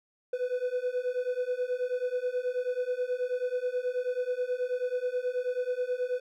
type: beating tone pair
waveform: triangle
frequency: 493.9 / 503.2 Hz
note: B4 / B4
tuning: 0 / +32 cents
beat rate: 9.3 Hz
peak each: -30 / -29 dBFS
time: 0.33-6.2 s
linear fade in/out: 5 ms
effects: none